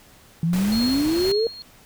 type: exponential sweep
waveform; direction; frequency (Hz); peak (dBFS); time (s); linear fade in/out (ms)
sine; up; 160 to 466.2; -18; 0.43-1.47; 2
type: noise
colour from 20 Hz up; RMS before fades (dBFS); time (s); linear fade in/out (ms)
pink; -32; 0.53-1.32; 2
type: tone with tremolo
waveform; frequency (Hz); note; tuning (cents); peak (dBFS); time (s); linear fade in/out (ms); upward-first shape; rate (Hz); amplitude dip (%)
sine; 4272; C8; +35; -25; 0.72-1.62; 0; sine; 2.1; 75
effects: pink hiss -51 dBFS RMS until 1.85 s